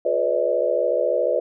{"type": "tone cluster", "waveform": "sine", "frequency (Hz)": [359.7, 433.6, 500, 577, 631], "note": ["F#4", "A4", "B4", "D5", "D#5"], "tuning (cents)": [-49, -25, 21, -31, 24], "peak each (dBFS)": [-29, -29, -22, -23, -24], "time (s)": [0.05, 1.4], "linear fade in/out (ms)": 5, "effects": []}